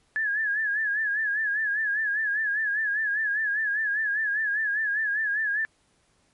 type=tone with vibrato; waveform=sine; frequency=1700 Hz; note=G#6; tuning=40 cents sharp; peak=-23 dBFS; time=0.16-5.65 s; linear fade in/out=0 ms; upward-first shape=sine; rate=5 Hz; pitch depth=86 cents each way; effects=pink hiss -66 dBFS RMS until 6.33 s + MP3 48 kbps